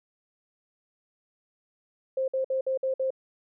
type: tone bursts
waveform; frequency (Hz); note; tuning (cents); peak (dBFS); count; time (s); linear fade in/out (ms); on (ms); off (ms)
sine; 527; C5; +12; -24; 6; 2.17-3.105; 5; 110; 55
effects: none